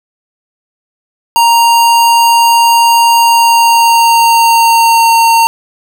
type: tone with pitch glide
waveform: square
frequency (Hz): 932.3 to 916.3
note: A#5 to A#5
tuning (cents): 0 to -30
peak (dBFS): -5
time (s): 1.36-5.47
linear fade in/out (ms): 0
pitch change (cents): -30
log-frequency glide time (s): 3.17-5.11
effects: none